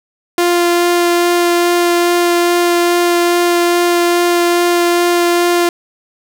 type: tone with vibrato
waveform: sawtooth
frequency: 348 Hz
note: F4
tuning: 6 cents flat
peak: -6 dBFS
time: 0.38-5.69 s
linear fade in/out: 2 ms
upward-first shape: sine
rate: 2.4 Hz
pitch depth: 8 cents each way
effects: none